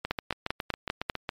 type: two click trains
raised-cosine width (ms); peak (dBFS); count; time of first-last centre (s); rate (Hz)
0.3; -11 / -14; 6 / 10; 0.11-1.098 / 0.05-1.291; 5.06 / 7.25
effects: MP3 96 kbps